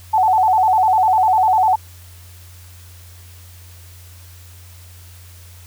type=tone with vibrato; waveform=sine; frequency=808 Hz; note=G#5; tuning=48 cents flat; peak=-11 dBFS; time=0.13-1.76 s; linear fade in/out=10 ms; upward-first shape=square; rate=10 Hz; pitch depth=140 cents each way; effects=added 88 Hz sine -39 dBFS peak until 5.66 s + white hiss -46 dBFS RMS until 5.66 s